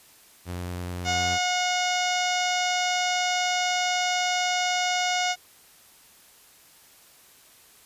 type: tone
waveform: sawtooth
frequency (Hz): 89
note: F2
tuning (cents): +33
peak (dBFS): -27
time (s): 0.45-1.39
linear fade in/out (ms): 50
type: harmonic tone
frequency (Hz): 724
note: F#5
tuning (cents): -38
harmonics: 1 / 2 / 3 / 4 / 5 / 6 / 7 / 8 / 9 / 10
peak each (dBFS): -26 / -32 / -30 / -32 / -34 / -39 / -35 / -36 / -38 / -39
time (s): 1.04-5.36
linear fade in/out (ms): 50
effects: white hiss -54 dBFS RMS until 7.85 s + resampled to 32000 Hz